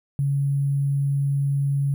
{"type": "tone with sample-and-hold", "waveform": "sine", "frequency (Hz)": 140, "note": "C#3", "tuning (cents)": 18, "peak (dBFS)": -19, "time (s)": [0.19, 1.94], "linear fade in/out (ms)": 0, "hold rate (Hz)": 11025, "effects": []}